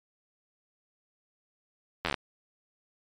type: slowing click train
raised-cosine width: 0.3 ms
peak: -12 dBFS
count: 8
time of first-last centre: 2.05-2.142 s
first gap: 11 ms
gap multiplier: 1.06
effects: MP3 96 kbps